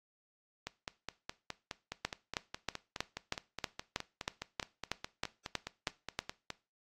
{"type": "two click trains", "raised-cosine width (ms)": 0.2, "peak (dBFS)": [-15, -21], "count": [14, 29], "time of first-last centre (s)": [[2.05, 6.19], [0.67, 6.503]], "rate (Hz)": [3.14, 4.8], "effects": ["noise-tail reverb RT60 0.3 s tail -19 dB re dry", "AAC 48 kbps"]}